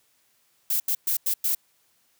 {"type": "noise bursts at uneven times", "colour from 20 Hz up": "violet", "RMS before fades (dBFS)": -24, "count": 5, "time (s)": [[0.7, 0.8], [0.88, 0.95], [1.07, 1.17], [1.26, 1.34], [1.44, 1.55]], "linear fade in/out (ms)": 5, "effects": ["white hiss -66 dBFS RMS until 2.19 s", "high-pass 60 Hz 12 dB/octave"]}